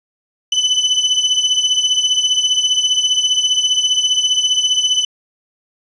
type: beating tone pair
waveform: 35% pulse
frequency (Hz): 3000 / 3015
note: F#7 / F#7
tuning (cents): +23 / +32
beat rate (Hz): 15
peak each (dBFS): -14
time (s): 0.52-5.05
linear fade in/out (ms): 5
effects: resampled to 22050 Hz + 8-bit